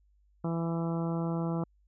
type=harmonic tone; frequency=166.6 Hz; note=E3; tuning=19 cents sharp; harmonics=1 / 2 / 3 / 4 / 5 / 6 / 7 / 8; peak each=-30 / -36 / -40 / -42 / -44 / -46 / -47 / -48 dBFS; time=0.44-1.64 s; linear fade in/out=5 ms; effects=added 50 Hz sine -63 dBFS peak until 1.87 s